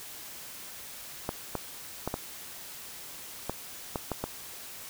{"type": "clicks", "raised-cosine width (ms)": 1, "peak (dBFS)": -16, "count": 8, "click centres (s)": [1.291, 1.553, 2.076, 2.141, 3.496, 3.958, 4.117, 4.24], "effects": ["white hiss -44 dBFS RMS until 4.89 s"]}